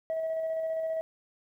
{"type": "tone with tremolo", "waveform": "sine", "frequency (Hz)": 645, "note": "E5", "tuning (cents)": -38, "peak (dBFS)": -26, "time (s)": [0.1, 1.01], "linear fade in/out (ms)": 0, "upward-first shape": "square", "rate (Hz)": 15, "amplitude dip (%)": 25, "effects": ["tanh soft clip ceiling -26 dBFS", "11-bit"]}